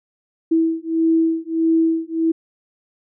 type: beating tone pair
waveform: sine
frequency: 325.3 / 326.9 Hz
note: E4 / E4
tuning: -23 / -14 cents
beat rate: 1.6 Hz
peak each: -18 dBFS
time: 0.51-2.32 s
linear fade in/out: 10 ms
effects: none